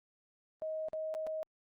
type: tone with dropouts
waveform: sine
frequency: 630 Hz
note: D#5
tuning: 21 cents sharp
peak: -35 dBFS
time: 0.62-1.43 s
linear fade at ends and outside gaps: 0 ms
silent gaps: 0.885-0.932 / 1.141-1.149 / 1.267-1.271 s
effects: Opus 32 kbps